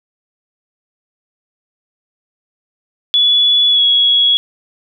sine tone with pitch glide, 3418 to 3342 Hz, G#7 to G#7, +49 to +10 cents, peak -8 dBFS, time 3.14-4.37 s, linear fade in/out 0 ms, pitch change -39 cents, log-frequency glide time 3.69-3.83 s, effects none

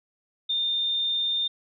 sine tone, 3619 Hz, A7, 48 cents sharp, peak -23 dBFS, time 0.49-1.48 s, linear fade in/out 10 ms, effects none

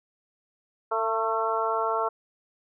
harmonic tone with a mistuned harmonic, 224 Hz, A3, 31 cents sharp, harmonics 2 / 3 / 4 / 5 / 6, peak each -30 / -30 / -30 / -30 / -30 dBFS, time 0.91-2.09 s, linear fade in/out 10 ms, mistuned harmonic 5, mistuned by -33 cents, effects none

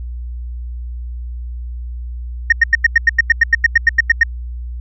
sine tone bursts, 1851 Hz, A#6, 13 cents flat, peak -3 dBFS, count 16, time 2.5-4.234 s, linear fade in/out 5 ms, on 24 ms, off 90 ms, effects tanh soft clip ceiling -3 dBFS + added 60 Hz sine -23 dBFS peak until 4.8 s

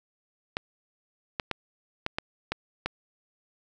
clicks, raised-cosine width 0.3 ms, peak -12 dBFS, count 7, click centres 0.569 / 1.398 / 1.513 / 2.064 / 2.185 / 2.52 / 2.86 s, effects none

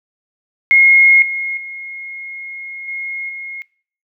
sine tone with level steps, 2153 Hz, C7, 49 cents sharp, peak -6 / -19 / -27 / -22 / -26 dBFS, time 0.71-3.62 s, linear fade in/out 0 ms, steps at 1.22 / 1.57 / 2.88 / 3.29 s, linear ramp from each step 2 ms, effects noise-tail reverb RT60 0.5 s tail -22 dB re dry

